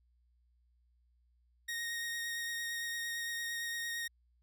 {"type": "tone with vibrato", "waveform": "sawtooth", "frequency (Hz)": 1864.7, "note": "A#6", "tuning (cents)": 0, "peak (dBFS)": -33, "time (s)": [1.68, 4.08], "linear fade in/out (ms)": 10, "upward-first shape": "sine", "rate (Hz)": 8.8, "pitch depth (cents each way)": 12, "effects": ["added 60 Hz sine -68 dBFS peak until 4.42 s"]}